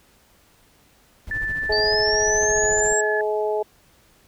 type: noise with tremolo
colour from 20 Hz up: brown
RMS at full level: -32 dBFS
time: 1.27-2.93 s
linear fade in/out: 0 ms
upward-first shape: sine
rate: 14 Hz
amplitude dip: 75%
type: tone with pitch glide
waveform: sine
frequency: 1760 to 1710.9 Hz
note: A6 to A6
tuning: 0 to -49 cents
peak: -23 dBFS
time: 1.31-3.21 s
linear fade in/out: 2 ms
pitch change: -49 cents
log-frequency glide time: 2.19-2.8 s
type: harmonic tone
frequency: 212.4 Hz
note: G#3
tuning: 39 cents sharp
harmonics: 2 / 3 / 4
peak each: -22 / -26 / -28 dBFS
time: 1.69-3.63 s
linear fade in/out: 10 ms
type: linear sweep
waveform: sine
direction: up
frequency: 4535 to 7660 Hz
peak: -21 dBFS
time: 1.72-3.01 s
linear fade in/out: 5 ms
effects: pink hiss -57 dBFS RMS until 4.27 s